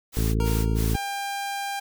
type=noise bursts; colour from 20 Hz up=white; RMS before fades=-35 dBFS; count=3; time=0.12-0.974 s; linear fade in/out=50 ms; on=230 ms; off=82 ms
type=harmonic tone; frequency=55 Hz; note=A1; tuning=in tune; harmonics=1 / 2 / 3 / 4 / 5 / 6 / 7 / 8; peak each=-23 / -26 / -31 / -32 / -34 / -37 / -38 / -36 dBFS; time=0.17-0.96 s; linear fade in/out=0 ms
type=tone with exponential decay; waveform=25% pulse; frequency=465.1 Hz; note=A#4; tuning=4 cents flat; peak=-24 dBFS; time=0.4-1.37 s; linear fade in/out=1 ms; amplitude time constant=210 ms
type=tone; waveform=sawtooth; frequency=798 Hz; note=G5; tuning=31 cents sharp; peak=-24 dBFS; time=0.94-1.8 s; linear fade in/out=10 ms
effects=none